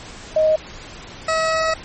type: tone pair in turn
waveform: sine / 20% pulse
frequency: 625 / 642.2 Hz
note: D#5 / E5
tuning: +8 / -45 cents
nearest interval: unison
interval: 47 cents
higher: second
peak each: -12 dBFS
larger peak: neither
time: 0.36-0.56 / 1.28-1.74 s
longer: second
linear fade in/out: 5 ms
effects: pink hiss -37 dBFS RMS until 1.84 s + MP3 32 kbps